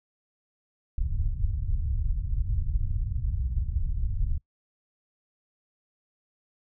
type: low-pass noise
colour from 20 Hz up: pink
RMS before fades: -27 dBFS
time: 0.98-4.38 s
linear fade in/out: 2 ms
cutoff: 100 Hz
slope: 24 dB/octave
effects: noise-tail reverb RT60 0.1 s tail -22 dB re dry